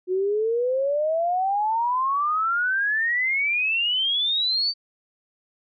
sine exponential sweep, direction up, 360.7 to 4626 Hz, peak -20 dBFS, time 0.07-4.74 s, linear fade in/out 50 ms, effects none

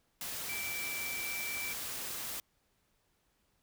sine tone in noise, 2328 Hz, D7, 16 cents flat, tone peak -38 dBFS, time 0.49-1.73 s, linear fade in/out 2 ms, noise white, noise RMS -40 dBFS, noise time 0.21-2.4 s, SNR -1 dB, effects pink hiss -75 dBFS RMS until 3.62 s

